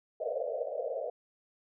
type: band-pass noise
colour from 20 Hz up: pink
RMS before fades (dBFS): -35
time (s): 0.2-1.1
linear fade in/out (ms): 5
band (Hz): 460 to 680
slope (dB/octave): 96
effects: none